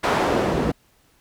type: noise with band-pass filter sweep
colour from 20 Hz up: pink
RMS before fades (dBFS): -21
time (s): 0.03-0.72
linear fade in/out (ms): 10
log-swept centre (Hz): 890 to 260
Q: 0.79
effects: pink hiss -60 dBFS RMS until 1.2 s